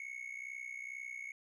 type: tone with amplitude modulation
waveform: triangle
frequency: 2203 Hz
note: C#7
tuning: 11 cents flat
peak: -37 dBFS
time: 0-1.32 s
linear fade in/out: 2 ms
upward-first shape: sine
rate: 62.2 Hz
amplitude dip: 80%
effects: resampled to 24000 Hz